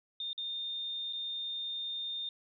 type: tone with dropouts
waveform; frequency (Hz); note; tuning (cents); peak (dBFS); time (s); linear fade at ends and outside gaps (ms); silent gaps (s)
sine; 3635; A#7; -44; -35; 0.2-2.29; 2; 0.331-0.378 / 1.127-1.132
effects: none